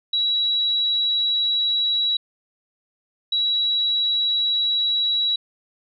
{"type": "tone pair in turn", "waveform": "sine", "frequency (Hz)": [3896, 3896], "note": ["B7", "B7"], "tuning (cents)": [-24, -24], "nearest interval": "unison", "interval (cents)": 0, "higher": "neither", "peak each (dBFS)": -18, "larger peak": "neither", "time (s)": [[0.13, 2.17], [3.32, 5.36]], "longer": "neither", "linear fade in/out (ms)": 5, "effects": []}